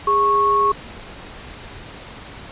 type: tone pair together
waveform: sine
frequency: 409.8 / 1101.3 Hz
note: G#4 / C#6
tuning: -23 / -12 cents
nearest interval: octave + perfect fourth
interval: 1711 cents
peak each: -21 / -14 dBFS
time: 0.07-0.72 s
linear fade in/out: 5 ms
effects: pink hiss -37 dBFS RMS until 2.51 s + resampled to 8000 Hz